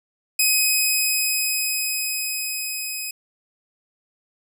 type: tone with level ramp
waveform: 10% pulse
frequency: 2525 Hz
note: D#7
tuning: 25 cents sharp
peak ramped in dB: -7 to -19 dBFS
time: 0.39-3.11 s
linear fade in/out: 5 ms
effects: none